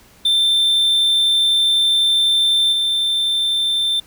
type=tone with level steps; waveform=triangle; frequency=3564 Hz; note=A7; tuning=22 cents sharp; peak=-11 / -14 dBFS; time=0.25-4 s; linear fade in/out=5 ms; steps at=2.72 s; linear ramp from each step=10 ms; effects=pink hiss -49 dBFS RMS until 4.06 s